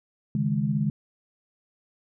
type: chord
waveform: sine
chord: C# suspended second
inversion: none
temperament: equal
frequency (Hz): 138.59 / 155.56 / 207.7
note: C#3 / D#3 / G#3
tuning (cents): 0 / 0 / 0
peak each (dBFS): -27 / -27 / -26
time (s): 0.35-0.9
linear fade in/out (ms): 2
effects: none